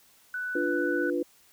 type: tone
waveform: sine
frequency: 1489 Hz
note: F#6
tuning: 11 cents sharp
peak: -30 dBFS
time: 0.34-1.1 s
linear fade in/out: 2 ms
type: chord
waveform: sine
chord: B diminished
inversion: first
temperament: equal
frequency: 293.7 / 349.2 / 493.9 Hz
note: D4 / F4 / B4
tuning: 0 / 0 / 0 cents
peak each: -30 / -29 / -31 dBFS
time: 0.55-1.23 s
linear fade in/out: 5 ms
effects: white hiss -60 dBFS RMS until 1.52 s